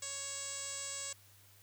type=tone with low-pass filter; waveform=5% pulse; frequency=554.4 Hz; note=C#5; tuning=in tune; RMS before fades=-42 dBFS; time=0.02-1.13 s; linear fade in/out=5 ms; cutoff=7800 Hz; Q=9.3; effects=added 99 Hz sine -64 dBFS peak until 1.62 s + white hiss -63 dBFS RMS until 1.62 s